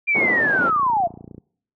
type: linear sweep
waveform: sine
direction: down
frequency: 2403 to 651 Hz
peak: -16 dBFS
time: 0.07-1.08 s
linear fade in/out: 20 ms
type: band-pass noise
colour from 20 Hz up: pink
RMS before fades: -26 dBFS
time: 0.14-0.71 s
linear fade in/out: 20 ms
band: 250 to 760 Hz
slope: 12 dB/octave
type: click train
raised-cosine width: 3 ms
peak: -24 dBFS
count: 24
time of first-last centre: 0.59-1.38 s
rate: 29.1 Hz
effects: noise-tail reverb RT60 0.6 s tail -24 dB re dry + high-pass 100 Hz 12 dB/octave